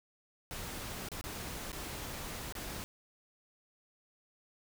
pink noise with dropouts, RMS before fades -42 dBFS, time 0.51-2.84 s, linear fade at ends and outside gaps 0 ms, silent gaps 1.087-1.117 / 1.212-1.24 / 1.718-1.729 / 2.524-2.552 s, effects none

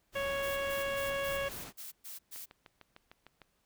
pink noise, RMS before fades -46 dBFS, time 0.12-1.73 s, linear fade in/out 50 ms
harmonic tone, 554.4 Hz, C#5, in tune, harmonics 1 / 2 / 3 / 4 / 5 / 6, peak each -34 / -41 / -40 / -44 / -43 / -47 dBFS, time 0.15-1.49 s, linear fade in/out 10 ms
blue noise bursts, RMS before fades -45 dBFS, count 8, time 0.42-2.46 s, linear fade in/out 20 ms, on 150 ms, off 120 ms
click train, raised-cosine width 0.3 ms, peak -35 dBFS, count 8, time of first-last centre 2.36-3.417 s, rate 6.62 Hz
effects pink hiss -75 dBFS RMS until 3.65 s

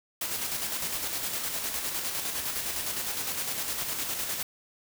white noise with tremolo, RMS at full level -31 dBFS, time 0.21-4.43 s, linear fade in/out 5 ms, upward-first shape square, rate 9.8 Hz, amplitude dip 35%, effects none

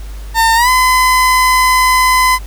30% pulse tone with pitch glide, 906 to 1017 Hz, A#5 to C6, -50 to -50 cents, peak -5 dBFS, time 0.34-2.39 s, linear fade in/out 50 ms, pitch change +200 cents, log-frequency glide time 0.55-0.69 s, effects added 50 Hz sine -24 dBFS peak until 2.46 s + pink hiss -39 dBFS RMS until 2.46 s

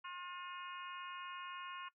harmonic tone, 357.2 Hz, F4, 39 cents sharp, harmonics 3 / 4 / 5 / 6 / 7 / 8, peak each -47 / -51 / -57 / -60 / -56 / -54 dBFS, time 0.04-1.89 s, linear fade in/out 10 ms, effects noise-tail reverb RT60 0.1 s tail -19 dB re dry

